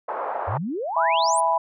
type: band-pass noise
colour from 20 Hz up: pink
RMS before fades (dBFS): -28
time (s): 0.08-0.58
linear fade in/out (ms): 10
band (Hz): 590 to 1100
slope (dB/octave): 24
type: exponential sweep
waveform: sine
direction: up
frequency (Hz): 82.41 to 10548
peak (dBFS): -25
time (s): 0.47-1.41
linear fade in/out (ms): 20
type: chord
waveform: sine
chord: E major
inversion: none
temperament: equal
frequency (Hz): 659.3 / 830.6 / 987.8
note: E5 / G#5 / B5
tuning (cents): 0 / 0 / 0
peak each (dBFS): -24 / -24 / -20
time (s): 0.96-1.58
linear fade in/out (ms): 5
effects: none